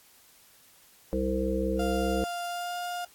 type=harmonic tone; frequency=65 Hz; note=C2; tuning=11 cents flat; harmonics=1 / 3 / 5 / 7 / 8; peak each=-32 / -32 / -32 / -32 / -32 dBFS; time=1.13-2.24 s; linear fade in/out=0 ms
type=tone with pitch glide; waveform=35% pulse; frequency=698.5 to 707.4 Hz; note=F5 to F5; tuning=0 to +22 cents; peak=-30 dBFS; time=1.79-3.05 s; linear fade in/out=5 ms; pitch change=+22 cents; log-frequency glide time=2.46-2.77 s
effects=white hiss -58 dBFS RMS until 3.14 s + AAC 64 kbps